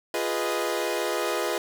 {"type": "chord", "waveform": "sawtooth", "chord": "F half-diminished seventh", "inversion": "none", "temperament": "equal", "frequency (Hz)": [349.2, 415.3, 493.9, 622.3], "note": ["F4", "Ab4", "Cb5", "Eb5"], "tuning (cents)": [0, 0, 0, 0], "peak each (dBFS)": -27, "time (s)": [0.14, 1.58], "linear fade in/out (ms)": 2, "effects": []}